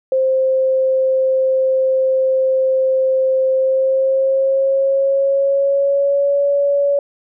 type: tone with pitch glide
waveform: sine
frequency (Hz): 525 to 565.9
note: C5 to C#5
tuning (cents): +6 to +36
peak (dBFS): -12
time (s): 0.12-6.99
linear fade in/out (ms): 2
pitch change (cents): +130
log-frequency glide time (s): 3.53-6.44
effects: none